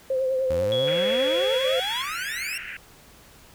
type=tone with vibrato; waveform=sine; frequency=523.3 Hz; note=C5; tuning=in tune; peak=-21 dBFS; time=0.1-1.8 s; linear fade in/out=5 ms; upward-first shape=triangle; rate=10 Hz; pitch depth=43 cents each way
type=exponential sweep; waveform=sawtooth; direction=up; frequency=76.7 to 2820 Hz; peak=-26 dBFS; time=0.5-2.58 s; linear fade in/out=5 ms
type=tone; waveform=sine; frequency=3347 Hz; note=G#7; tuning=13 cents sharp; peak=-27 dBFS; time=0.72-2.02 s; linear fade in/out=0 ms
type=band-pass noise; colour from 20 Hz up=white; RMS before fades=-36 dBFS; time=0.87-2.77 s; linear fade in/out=5 ms; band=1400 to 2800 Hz; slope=96 dB/octave
effects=pink hiss -51 dBFS RMS until 3.54 s